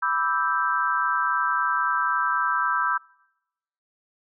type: chord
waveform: sine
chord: E minor seventh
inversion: second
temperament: equal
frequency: 987.8 / 1174.7 / 1318.5 / 1568 Hz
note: B5 / D6 / E6 / G6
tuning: 0 / 0 / 0 / 0 cents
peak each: -27 / -29 / -25 / -26 dBFS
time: 0.02-2.98 s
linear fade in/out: 10 ms
effects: noise-tail reverb RT60 0.9 s tail -26 dB re dry